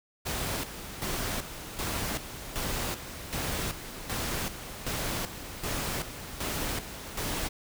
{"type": "noise with tremolo", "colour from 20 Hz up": "pink", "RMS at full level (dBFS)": -32, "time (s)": [0.25, 7.49], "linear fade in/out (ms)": 20, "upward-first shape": "square", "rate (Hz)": 1.3, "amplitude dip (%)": 65, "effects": []}